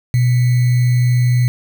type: tone with sample-and-hold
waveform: sine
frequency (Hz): 123.3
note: B2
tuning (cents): -2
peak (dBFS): -10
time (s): 0.14-1.48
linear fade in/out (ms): 0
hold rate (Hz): 2100
effects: none